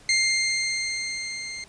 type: tone with level ramp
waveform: 20% pulse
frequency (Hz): 2105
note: C7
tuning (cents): +10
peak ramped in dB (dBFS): -13 to -28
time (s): 0.09-1.64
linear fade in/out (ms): 2
effects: pink hiss -52 dBFS RMS until 1.68 s + resampled to 22050 Hz